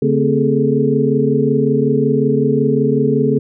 sine tone cluster, 142.3 / 225.1 / 263.3 / 412.2 / 437.6 Hz, C#3 / A3 / C4 / G#4 / A4, +46 / +40 / +11 / -13 / -9 cents, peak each -18 dBFS, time 0.02-3.39 s, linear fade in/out 5 ms, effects none

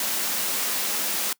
white high-pass noise, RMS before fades -26 dBFS, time 0-1.33 s, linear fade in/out 2 ms, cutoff 160 Hz, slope 96 dB/octave, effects noise-tail reverb RT60 0.1 s tail -23 dB re dry

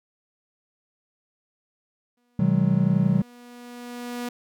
sawtooth tone with exponential growth, 242.6 Hz, B3, 31 cents flat, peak -24 dBFS, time 2.17-4.29 s, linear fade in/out 5 ms, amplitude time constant 460 ms
triangle chord, G# minor seventh, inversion first, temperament just, 124.59 / 155.74 / 186.89 / 207.7 Hz, B2 / D#3 / F#3 / G#3, +16 / +2 / +18 / 0 cents, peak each -24 / -21 / -19 / -24 dBFS, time 2.39-3.22 s, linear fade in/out 5 ms
effects none

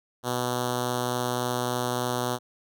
5% pulse tone with notch filter, 123.47 Hz, B2, in tune, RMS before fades -28 dBFS, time 0.23-2.39 s, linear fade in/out 50 ms, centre 2000 Hz, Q 1.3, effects none

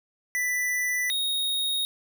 square tone pair in turn, 1983 / 3743 Hz, B6 / A#7, +7 / +6 cents, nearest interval major seventh, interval 1099 cents, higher second, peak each -25 dBFS, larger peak neither, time 0.35-1.1 / 1.1-1.85 s, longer neither, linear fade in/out 0 ms, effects none

